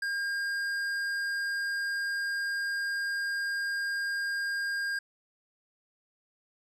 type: tone with tanh clipping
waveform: triangle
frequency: 1611 Hz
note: G6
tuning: 47 cents sharp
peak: -31 dBFS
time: 0.02-4.99 s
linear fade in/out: 5 ms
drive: 15 dB
effects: none